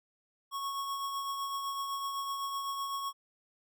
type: tone with tremolo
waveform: square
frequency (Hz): 1103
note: C#6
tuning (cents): -9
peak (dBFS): -33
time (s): 0.51-3.13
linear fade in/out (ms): 50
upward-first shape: triangle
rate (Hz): 7.9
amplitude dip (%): 40
effects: none